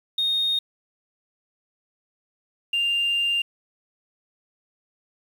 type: tone pair in turn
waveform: sine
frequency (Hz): 3704 / 2795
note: A#7 / F7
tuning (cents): -12 / +1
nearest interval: perfect fourth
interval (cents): 487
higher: first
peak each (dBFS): -19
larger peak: neither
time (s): 0.18-0.59 / 2.73-3.42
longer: second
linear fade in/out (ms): 5
effects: tanh soft clip ceiling -16 dBFS + 8-bit